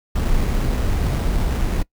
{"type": "noise with sample-and-hold", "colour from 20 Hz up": "brown", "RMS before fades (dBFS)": -19, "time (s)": [0.15, 1.83], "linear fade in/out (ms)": 10, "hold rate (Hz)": 4410, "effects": ["noise-tail reverb RT60 0.1 s tail -22 dB re dry"]}